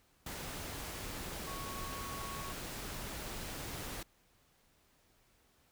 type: tone in noise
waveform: sine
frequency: 1108.7 Hz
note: C#6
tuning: in tune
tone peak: -45 dBFS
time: 1.47-2.52 s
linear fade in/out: 5 ms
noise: pink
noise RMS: -43 dBFS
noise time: 0.26-4.03 s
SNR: -5 dB
effects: pink hiss -70 dBFS RMS until 5.71 s